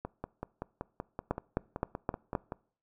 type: two click trains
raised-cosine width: 1 ms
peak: -22 / -15 dBFS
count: 14 / 5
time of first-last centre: 0.05-2.521 / 1.31-2.352 s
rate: 5.26 / 3.84 Hz
effects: noise-tail reverb RT60 0.5 s tail -23 dB re dry